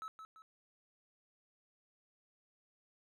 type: tone with echo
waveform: triangle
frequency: 1300 Hz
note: E6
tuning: 24 cents flat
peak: -40 dBFS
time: 0.02-0.08 s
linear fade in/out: 0 ms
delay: 170 ms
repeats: 2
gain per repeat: -7 dB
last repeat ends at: 0.42 s
effects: none